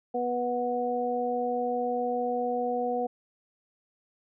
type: harmonic tone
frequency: 244.8 Hz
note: B3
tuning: 15 cents flat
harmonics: 1 / 2 / 3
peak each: -34 / -29 / -30 dBFS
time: 0.14-3.07 s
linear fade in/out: 10 ms
effects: none